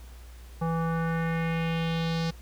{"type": "tone with low-pass filter sweep", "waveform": "square", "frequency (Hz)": 164.81, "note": "E3", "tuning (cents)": 0, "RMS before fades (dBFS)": -28, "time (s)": [0.61, 2.31], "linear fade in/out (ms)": 10, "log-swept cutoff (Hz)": [1000, 4900], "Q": 2.5, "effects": ["added 60 Hz sine -43 dBFS peak until 2.41 s", "pink hiss -55 dBFS RMS until 2.41 s"]}